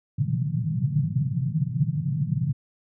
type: band-pass noise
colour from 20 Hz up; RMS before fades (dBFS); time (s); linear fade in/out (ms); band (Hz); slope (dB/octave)
white; -25; 0.18-2.53; 5; 120 to 160; 48
effects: none